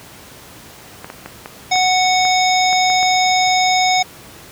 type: clicks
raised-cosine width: 0.5 ms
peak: -14 dBFS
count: 9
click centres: 1.045 / 1.101 / 1.26 / 1.459 / 1.757 / 2.252 / 2.729 / 2.901 / 3.029 s
type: harmonic tone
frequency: 740 Hz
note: F#5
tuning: in tune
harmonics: 1 / 3 / 5 / 7 / 9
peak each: -14 / -19 / -21 / -22 / -24 dBFS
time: 1.71-4.03 s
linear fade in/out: 10 ms
effects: pink hiss -39 dBFS RMS until 4.51 s + high-pass 80 Hz 12 dB/octave